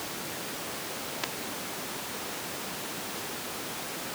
clicks, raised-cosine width 0.2 ms, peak -8 dBFS, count 2, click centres 1.237 / 1.24 s, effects pink hiss -35 dBFS RMS until 4.14 s + high-pass 200 Hz 12 dB/octave

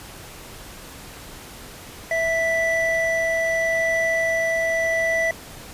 triangle tone pair together, 658.6 / 1975 Hz, E5 / B6, -2 / 0 cents, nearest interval octave + perfect fifth, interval 1902 cents, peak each -20 dBFS, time 2.11-5.31 s, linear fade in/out 2 ms, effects pink hiss -40 dBFS RMS until 5.73 s + resampled to 32000 Hz

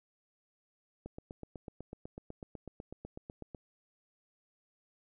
click train, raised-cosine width 2 ms, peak -30 dBFS, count 21, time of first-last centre 1.06-3.548 s, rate 8.04 Hz, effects none

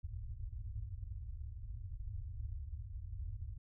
white low-pass noise, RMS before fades -44 dBFS, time 0.03-3.58 s, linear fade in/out 10 ms, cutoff 110 Hz, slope 96 dB/octave, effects none

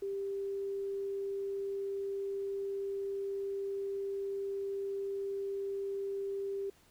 sine tone, 394.8 Hz, G4, 12 cents sharp, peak -34 dBFS, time 0.02-6.7 s, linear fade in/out 5 ms, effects pink hiss -65 dBFS RMS until 6.9 s

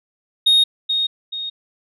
sine tone with echo, 3721 Hz, A#7, 4 cents flat, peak -8 dBFS, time 0.46-0.64 s, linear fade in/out 10 ms, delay 430 ms, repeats 2, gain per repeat -8 dB, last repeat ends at 1.5 s, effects tanh soft clip ceiling -9 dBFS

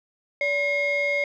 sine tone pair together, 573.7 / 2151 Hz, D5 / C7, -41 / +47 cents, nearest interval octave + major seventh, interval 2288 cents, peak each -23 / -21 dBFS, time 0.41-1.24 s, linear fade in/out 2 ms, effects tanh soft clip ceiling -18 dBFS

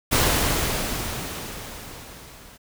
pink noise with level ramp, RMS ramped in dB -18 to -47 dBFS, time 0.11-2.58 s, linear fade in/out 20 ms, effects none

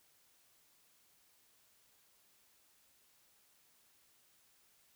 silence, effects white hiss -70 dBFS RMS until 4.95 s

